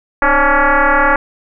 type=tone with frequency modulation; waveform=sine; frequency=263.4 Hz; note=C4; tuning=12 cents sharp; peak=-8 dBFS; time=0.22-1.16 s; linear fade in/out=2 ms; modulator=282 Hz; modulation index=5.8; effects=none